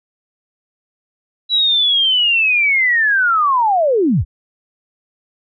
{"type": "linear sweep", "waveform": "sine", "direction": "down", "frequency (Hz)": [3944, 42.78], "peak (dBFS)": -11, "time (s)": [1.49, 4.25], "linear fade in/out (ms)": 50, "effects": []}